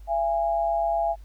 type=tone pair together; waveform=sine; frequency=675 / 822.8 Hz; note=E5 / G#5; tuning=+41 / -16 cents; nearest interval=minor third; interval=343 cents; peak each=-23 / -26 dBFS; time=0.07-1.16 s; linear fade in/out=50 ms; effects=added 50 Hz sine -41 dBFS peak until 1.24 s + pink hiss -63 dBFS RMS until 1.24 s